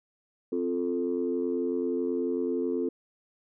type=chord; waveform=sine; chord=F major; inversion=second; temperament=equal; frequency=261.6 / 349.2 / 440 Hz; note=C4 / F4 / A4; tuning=0 / 0 / 0 cents; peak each=-30 dBFS; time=0.52-2.89 s; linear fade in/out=5 ms; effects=tanh soft clip ceiling -18 dBFS

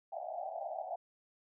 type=band-pass noise; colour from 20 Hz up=white; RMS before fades=-41 dBFS; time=0.12-0.96 s; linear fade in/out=5 ms; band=600 to 790 Hz; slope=96 dB/octave; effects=none

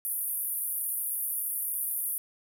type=band-pass noise; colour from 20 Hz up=white; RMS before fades=-32 dBFS; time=0.05-2.18 s; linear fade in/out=0 ms; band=9600 to 15000 Hz; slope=96 dB/octave; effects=none

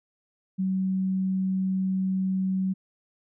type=tone; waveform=sine; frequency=189 Hz; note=F#3; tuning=37 cents sharp; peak=-23 dBFS; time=0.58-2.74 s; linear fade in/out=20 ms; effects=none

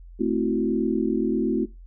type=chord; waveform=sine; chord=F# half-diminished seventh; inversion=first; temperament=equal; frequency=220 / 261.6 / 329.6 / 370 Hz; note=A3 / C4 / E4 / F#4; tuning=0 / 0 / 0 / 0 cents; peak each=-26 dBFS; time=0.19-1.66 s; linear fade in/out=20 ms; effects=noise-tail reverb RT60 0.2 s tail -19 dB re dry + added 43 Hz sine -41 dBFS peak until 1.86 s

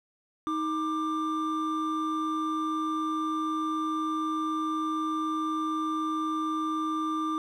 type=tone pair together; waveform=triangle; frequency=314.7 / 1188 Hz; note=D#4 / D6; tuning=+20 / +20 cents; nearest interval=octave + major seventh; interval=2300 cents; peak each=-28 dBFS; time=0.47-7.38 s; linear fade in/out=0 ms; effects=none

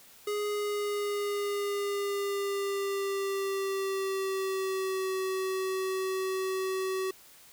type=tone with pitch glide; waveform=square; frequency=415.3 to 378.6 Hz; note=G#4 to F#4; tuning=0 to +40 cents; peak=-30 dBFS; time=0.27-7.11 s; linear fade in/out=5 ms; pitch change=-160 cents; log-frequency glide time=0.49-5.12 s; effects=white hiss -55 dBFS RMS until 7.52 s

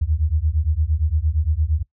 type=beating tone pair; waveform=sine; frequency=73.42 / 82.12 Hz; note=D2 / E2; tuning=0 / -6 cents; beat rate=8.7 Hz; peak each=-20 dBFS; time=0.01-1.83 s; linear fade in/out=10 ms; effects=noise-tail reverb RT60 0.1 s tail -21 dB re dry

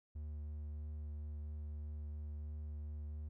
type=tone with vibrato; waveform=triangle; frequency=74.9 Hz; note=D2; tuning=35 cents sharp; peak=-40 dBFS; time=0.15-3.29 s; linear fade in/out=10 ms; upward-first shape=sine; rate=3 Hz; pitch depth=9 cents each way; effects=none

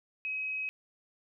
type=tone; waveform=sine; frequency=2543 Hz; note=D#7; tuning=37 cents sharp; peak=-32 dBFS; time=0.25-0.69 s; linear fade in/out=0 ms; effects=none

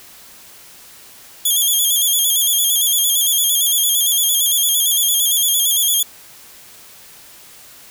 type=tone with vibrato; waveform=5% pulse; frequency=3322 Hz; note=G#7; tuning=in tune; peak=-6 dBFS; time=1.45-6.03 s; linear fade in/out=5 ms; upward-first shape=square; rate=8.8 Hz; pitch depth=52 cents each way; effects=white hiss -42 dBFS RMS until 7.9 s

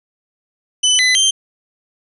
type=tone with pitch steps; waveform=25% pulse; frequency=3008 / 2010 / 3144 Hz; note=F#7 / B6 / G7; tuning=+28 / +30 / +4 cents; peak=-7 dBFS; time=0.83-1.31 s; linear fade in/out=10 ms; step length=160 ms; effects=resampled to 24000 Hz

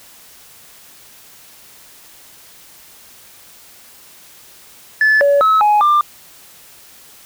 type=tone with pitch steps; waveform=sine; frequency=1734 / 568 / 1291 / 837 / 1191 Hz; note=A6 / C#5 / E6 / G#5 / D6; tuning=-26 / +42 / -37 / +13 / +24 cents; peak=-7 dBFS; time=5.01-6.01 s; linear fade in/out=2 ms; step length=200 ms; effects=tanh soft clip ceiling -7 dBFS + white hiss -43 dBFS RMS until 7.25 s

